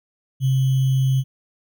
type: tone with sample-and-hold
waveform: sine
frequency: 132.3 Hz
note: C3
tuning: 20 cents sharp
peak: -15 dBFS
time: 0.4-1.24 s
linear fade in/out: 50 ms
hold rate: 3150 Hz
effects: none